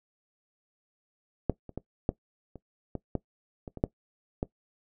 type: clicks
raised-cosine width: 2 ms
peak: -10 / -29 / -21 / -11 / -30 / -20 / -15 / -26 / -26 / -10 / -15 dBFS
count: 11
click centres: 1.497 / 1.693 / 1.776 / 2.091 / 2.557 / 2.953 / 3.153 / 3.678 / 3.773 / 3.839 / 4.429 s
effects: noise-tail reverb RT60 0.1 s tail -19 dB re dry